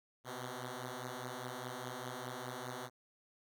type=beating tone pair; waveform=5% pulse; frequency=123.1 / 128 Hz; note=B2 / C3; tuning=-5 / -38 cents; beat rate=4.9 Hz; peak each=-34 / -33 dBFS; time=0.24-2.9 s; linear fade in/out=50 ms; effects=none